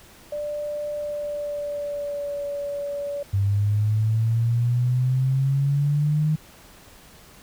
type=tone with pitch glide; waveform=sine; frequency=591 to 571.9 Hz; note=D5 to D5; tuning=+11 to -46 cents; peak=-26 dBFS; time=0.32-3.23 s; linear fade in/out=5 ms; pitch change=-57 cents; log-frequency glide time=0.94-2.46 s
type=exponential sweep; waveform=sine; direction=up; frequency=98 to 155.6 Hz; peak=-18 dBFS; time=3.33-6.36 s; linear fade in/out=10 ms
effects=pink hiss -49 dBFS RMS until 7.42 s